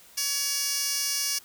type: tone with high-pass filter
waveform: 15% pulse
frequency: 565 Hz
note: C#5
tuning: 33 cents sharp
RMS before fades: -28 dBFS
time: 0.17-1.39 s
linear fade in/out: 10 ms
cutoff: 4700 Hz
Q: 1.4
effects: white hiss -53 dBFS RMS until 1.44 s